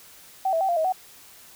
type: tone with pitch steps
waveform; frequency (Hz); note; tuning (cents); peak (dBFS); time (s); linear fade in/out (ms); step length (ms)
sine; 765 / 655 / 770 / 693 / 635 / 747; G5 / E5 / G5 / F5 / D#5 / F#5; -42 / -11 / -31 / -14 / +35 / +16; -20; 0.45-0.924; 5; 79
effects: white hiss -49 dBFS RMS until 1.55 s